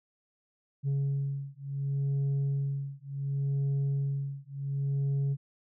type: beating tone pair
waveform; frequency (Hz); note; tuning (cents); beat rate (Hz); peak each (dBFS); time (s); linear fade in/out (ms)
sine; 138.59 / 139.28; C#3 / C#3; 0 / +9; 0.69; -29; 0.83-5.37; 50
effects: tanh soft clip ceiling -25 dBFS